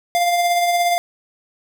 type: tone with tremolo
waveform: square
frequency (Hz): 698.5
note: F5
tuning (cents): 0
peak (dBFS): -14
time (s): 0.15-0.98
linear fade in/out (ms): 0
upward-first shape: triangle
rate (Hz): 17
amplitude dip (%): 40
effects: none